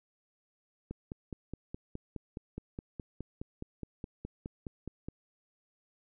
click train, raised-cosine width 3 ms, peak -26 dBFS, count 21, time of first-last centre 0.91-5.085 s, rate 4.79 Hz, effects none

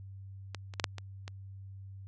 clicks, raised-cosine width 0.2 ms, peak -21 / -29 / -13 / -9 / -24 / -25 dBFS, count 6, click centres 0.547 / 0.738 / 0.798 / 0.842 / 0.983 / 1.279 s, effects added 97 Hz sine -44 dBFS peak until 2.07 s + resampled to 24000 Hz

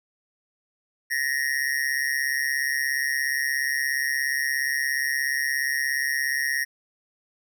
square tone with amplitude modulation, 1864.7 Hz, A#6, in tune, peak -20 dBFS, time 1.1-6.65 s, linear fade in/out 20 ms, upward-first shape sine, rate 137 Hz, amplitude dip 85%, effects none

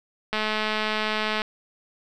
click train, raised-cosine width 0.3 ms, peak -10 dBFS, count 235, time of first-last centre 0.33-1.418 s, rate 215 Hz, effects none

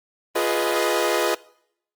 sawtooth chord, F half-diminished seventh, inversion none, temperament equal with one note detuned, 349.2 / 418.4 / 493.9 / 622.3 Hz, F4 / Ab4 / Cb5 / Eb5, 0 / +13 / 0 / 0 cents, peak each -21 dBFS, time 0.35-1.35 s, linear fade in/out 10 ms, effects noise-tail reverb RT60 0.7 s tail -22 dB re dry + Opus 24 kbps

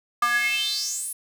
square tone with high-pass filter sweep, 238.9 Hz, A#3, 43 cents sharp, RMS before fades -25 dBFS, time 0.22-1.13 s, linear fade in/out 5 ms, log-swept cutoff 1200 to 11000 Hz, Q 6.9, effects none

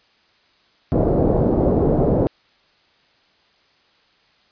white low-pass noise, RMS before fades -17 dBFS, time 0.92-2.27 s, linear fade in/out 0 ms, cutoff 550 Hz, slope 24 dB/octave, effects white hiss -58 dBFS RMS until 4.51 s + resampled to 11025 Hz

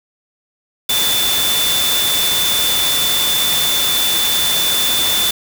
sine tone in noise, 3520 Hz, A7, in tune, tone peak -16 dBFS, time 0.89-5.31 s, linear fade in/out 5 ms, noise white, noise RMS -18 dBFS, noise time 0.89-5.31 s, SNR -1 dB, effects none

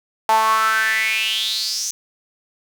sawtooth tone with high-pass filter sweep, 220 Hz, A3, in tune, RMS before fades -19 dBFS, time 0.29-1.91 s, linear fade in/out 0 ms, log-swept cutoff 830 to 6300 Hz, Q 7.3, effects none

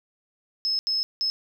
sine tone bursts at uneven times, 5190 Hz, E8, 28 cents flat, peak -22 dBFS, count 3, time 0.65-0.79 / 0.87-1.03 / 1.21-1.3 s, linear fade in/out 0 ms, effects 9-bit

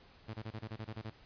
sawtooth tone bursts, 110 Hz, A2, in tune, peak -36 dBFS, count 10, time 0.28-1.103 s, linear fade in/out 10 ms, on 58 ms, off 27 ms, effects pink hiss -61 dBFS RMS until 1.25 s + resampled to 11025 Hz

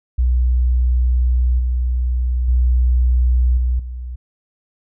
sine tone with level steps, 61.74 Hz, B1, in tune, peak -12 / -15 / -11 / -14 / -25 dBFS, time 0.18-4.16 s, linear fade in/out 10 ms, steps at 1.59 / 2.48 / 3.57 / 3.79 s, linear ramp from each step 5 ms, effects none

